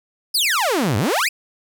sawtooth exponential two-way sweep, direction down then up, 5270 to 93.2 to 2739 Hz, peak -13 dBFS, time 0.34-1.29 s, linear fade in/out 10 ms, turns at 0.97 s, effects none

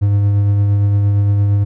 triangle tone with tremolo, 101.4 Hz, G#2, 41 cents flat, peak -7 dBFS, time 0.01-1.65 s, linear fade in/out 20 ms, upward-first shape triangle, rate 8.7 Hz, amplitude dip 25%, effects none

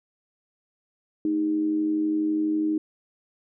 sine tone with amplitude modulation, 311.1 Hz, D#4, in tune, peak -19 dBFS, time 1.25-2.78 s, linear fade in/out 2 ms, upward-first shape sine, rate 92.1 Hz, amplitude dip 50%, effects none

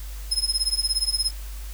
35% pulse tone with tremolo, 5140 Hz, E8, 45 cents flat, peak -15 dBFS, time 0.31-1.31 s, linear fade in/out 10 ms, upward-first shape triangle, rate 17 Hz, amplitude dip 100%, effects added 50 Hz sine -32 dBFS peak until 1.73 s + white hiss -45 dBFS RMS until 1.73 s

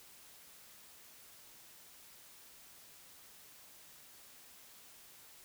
silence, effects white hiss -58 dBFS RMS until 5.44 s

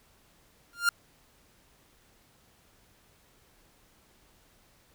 45% pulse tone with exponential growth, 1400 Hz, F6, 4 cents sharp, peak -18 dBFS, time 0.73-0.89 s, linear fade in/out 2 ms, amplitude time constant 34 ms, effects pink hiss -63 dBFS RMS until 4.94 s

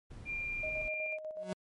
brown noise, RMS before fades -47 dBFS, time 0.1-0.89 s, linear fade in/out 10 ms
sine tone, 2390 Hz, D7, 30 cents sharp, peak -35 dBFS, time 0.25-1.18 s, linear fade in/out 50 ms
sine tone with tremolo, 622.3 Hz, D#5, in tune, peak -37 dBFS, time 0.63-1.53 s, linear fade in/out 5 ms, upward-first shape square, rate 8.1 Hz, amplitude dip 50%
30% pulse tone with exponential growth, 185 Hz, F#3, in tune, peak -32 dBFS, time 1.35-1.53 s, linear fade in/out 2 ms, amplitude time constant 39 ms
effects MP3 48 kbps

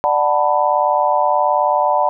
sine chord, B minor seventh, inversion first, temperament just, 592.7 / 740.8 / 889 / 987.8 Hz, D5 / F#5 / A5 / B5, +16 / +2 / +18 / 0 cents, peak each -18 dBFS, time 0.04-2.09 s, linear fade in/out 0 ms, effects none

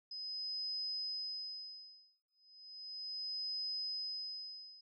sine tone with tremolo, 5040 Hz, D#8, 21 cents sharp, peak -37 dBFS, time 0.11-4.81 s, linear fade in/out 5 ms, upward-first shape sine, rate 0.35 Hz, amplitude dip 100%, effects none

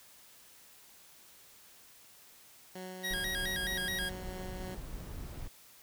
15% pulse tone with tremolo, 185 Hz, F#3, in tune, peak -35 dBFS, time 2.75-4.75 s, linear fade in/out 5 ms, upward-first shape triangle, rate 3.2 Hz, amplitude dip 25%
25% pulse tone with vibrato, 1760 Hz, A6, in tune, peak -30 dBFS, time 3.03-4.1 s, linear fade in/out 20 ms, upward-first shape square, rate 4.7 Hz, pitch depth 130 cents each way
brown noise, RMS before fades -43 dBFS, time 3.1-5.48 s, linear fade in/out 5 ms
effects white hiss -58 dBFS RMS until 5.82 s

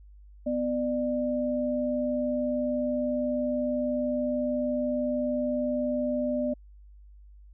sine tone pair together, 249.8 / 596.4 Hz, B3 / D5, +20 / +27 cents, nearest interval octave + minor third, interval 1507 cents, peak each -28 dBFS, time 0.46-6.54 s, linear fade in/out 10 ms, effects added 50 Hz sine -48 dBFS peak until 7.53 s

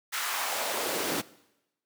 pink noise with high-pass filter sweep, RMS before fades -31 dBFS, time 0.12-1.22 s, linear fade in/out 20 ms, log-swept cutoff 1500 to 240 Hz, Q 1.4, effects noise-tail reverb RT60 0.9 s tail -20 dB re dry

